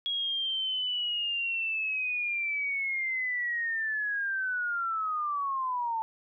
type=linear sweep; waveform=sine; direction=down; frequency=3322 to 883 Hz; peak=-28 dBFS; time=0.06-6.02 s; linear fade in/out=0 ms; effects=none

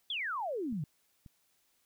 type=exponential sweep; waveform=sine; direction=down; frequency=3553 to 136.3 Hz; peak=-33 dBFS; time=0.1-0.84 s; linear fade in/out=2 ms
type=clicks; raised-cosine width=5 ms; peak=-39 dBFS; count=2; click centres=0.726 / 1.262 s
effects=white hiss -73 dBFS RMS until 1.85 s

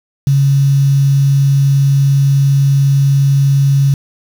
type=tone with quantisation; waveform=sine; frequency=138.59 Hz; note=C#3; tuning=in tune; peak=-7 dBFS; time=0.27-3.94 s; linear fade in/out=2 ms; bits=5; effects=none

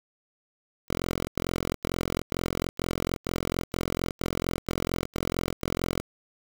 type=tone bursts; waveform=5% pulse; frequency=43.65 Hz; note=F1; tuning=in tune; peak=-16 dBFS; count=11; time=0.88-6.01 s; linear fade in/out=20 ms; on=400 ms; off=73 ms; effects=7-bit

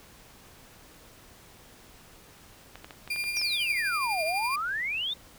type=clicks; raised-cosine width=0.3 ms; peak=-26 dBFS; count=8; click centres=2.756 / 2.845 / 2.908 / 3.076 / 3.161 / 3.24 / 3.37 / 3.415 s
type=tone with tremolo; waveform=35% pulse; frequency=2400 Hz; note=D7; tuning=37 cents sharp; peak=-25 dBFS; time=3.1-4.56 s; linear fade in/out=5 ms; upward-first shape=triangle; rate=12 Hz; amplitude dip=50%
type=exponential two-way sweep; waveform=sine; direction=down then up; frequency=5910 to 613 to 3729 Hz; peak=-28 dBFS; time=3.36-5.14 s; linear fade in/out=10 ms; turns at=4.24 s
effects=pink hiss -53 dBFS RMS until 5.38 s

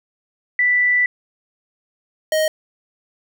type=tone pair in turn; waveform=sine / square; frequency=1975.5 / 624.8 Hz; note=B6 / D#5; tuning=0 / +7 cents; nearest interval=octave + minor sixth; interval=1993 cents; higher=first; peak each=-13 / -16 dBFS; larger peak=first; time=0.59-1.06 / 2.32-2.48 s; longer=first; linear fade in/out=2 ms; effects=none

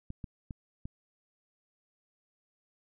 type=clicks; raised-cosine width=5 ms; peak=-27 dBFS; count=4; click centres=0.104 / 0.242 / 0.508 / 0.855 s; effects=none

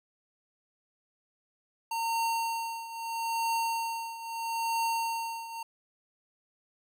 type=tone with tremolo; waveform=square; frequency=915 Hz; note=A#5; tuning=32 cents flat; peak=-27 dBFS; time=1.91-5.63 s; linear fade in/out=5 ms; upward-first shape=triangle; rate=0.77 Hz; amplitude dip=80%; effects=none

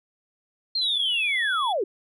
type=linear sweep; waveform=sine; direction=down; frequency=4252 to 343.4 Hz; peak=-22 dBFS; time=0.75-1.84 s; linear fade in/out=5 ms
type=tone with vibrato; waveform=triangle; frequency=3393 Hz; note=G#7; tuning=36 cents sharp; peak=-28 dBFS; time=0.81-1.73 s; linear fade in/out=10 ms; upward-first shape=sine; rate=2.2 Hz; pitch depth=8 cents each way
effects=none

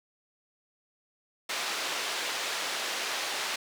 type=band-pass noise; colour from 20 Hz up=white; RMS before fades=-33 dBFS; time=1.49-3.56 s; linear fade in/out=5 ms; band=420 to 4400 Hz; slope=12 dB/octave; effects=none

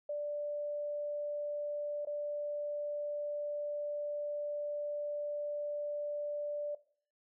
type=tone with dropouts; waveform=sine; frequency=587.3 Hz; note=D5; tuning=in tune; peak=-34 dBFS; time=0.09-6.75 s; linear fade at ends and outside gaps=5 ms; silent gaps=2.051-2.07 s; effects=noise-tail reverb RT60 0.5 s tail -18 dB re dry

